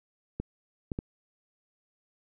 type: clicks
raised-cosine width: 3 ms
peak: -19 dBFS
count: 3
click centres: 0.4 / 0.918 / 0.989 s
effects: none